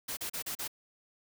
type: noise bursts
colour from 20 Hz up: white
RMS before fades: -37 dBFS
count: 5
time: 0.08-0.679 s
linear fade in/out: 10 ms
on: 91 ms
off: 36 ms
effects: none